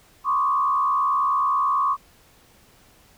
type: tone with frequency modulation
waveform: sine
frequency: 1115 Hz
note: C#6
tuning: 10 cents sharp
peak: -18 dBFS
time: 0.24-1.97 s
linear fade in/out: 50 ms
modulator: 69.2 Hz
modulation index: 1.1
effects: pink hiss -55 dBFS RMS until 3.17 s